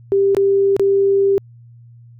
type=tone with dropouts; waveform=sine; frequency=394.4 Hz; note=G4; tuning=11 cents sharp; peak=-11 dBFS; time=0.12-1.38 s; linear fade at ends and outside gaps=0 ms; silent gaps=0.348-0.368 / 0.765-0.796 s; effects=added 118 Hz sine -40 dBFS peak until 2.19 s